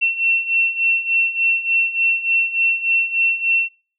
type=beating tone pair; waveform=sine; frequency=2705 / 2708.4 Hz; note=E7 / E7; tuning=+44 / +46 cents; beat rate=3.4 Hz; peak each=-21 / -17 dBFS; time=0.01-3.69 s; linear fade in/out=20 ms; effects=noise-tail reverb RT60 0.4 s tail -24 dB re dry